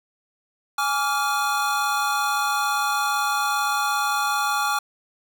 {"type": "chord", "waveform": "square", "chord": "D diminished", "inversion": "second", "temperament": "equal with one note detuned", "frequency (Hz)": [830.6, 1153.8, 1396.9], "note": ["Ab5", "D6", "F6"], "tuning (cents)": [0, -31, 0], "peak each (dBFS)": -26, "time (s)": [0.78, 4.79], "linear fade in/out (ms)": 5, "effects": []}